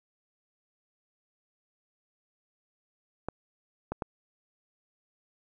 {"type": "clicks", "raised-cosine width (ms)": 1, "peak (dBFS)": -18, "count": 3, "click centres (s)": [3.286, 3.92, 4.022], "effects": []}